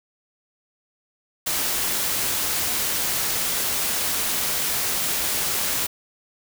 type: noise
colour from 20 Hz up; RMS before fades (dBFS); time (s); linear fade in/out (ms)
white; -24; 1.46-5.87; 10
effects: none